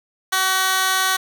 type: tone with high-pass filter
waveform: 15% pulse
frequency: 377.8 Hz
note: F#4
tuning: 36 cents sharp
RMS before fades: -19 dBFS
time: 0.32-1.17 s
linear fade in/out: 10 ms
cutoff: 1400 Hz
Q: 0.77
effects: none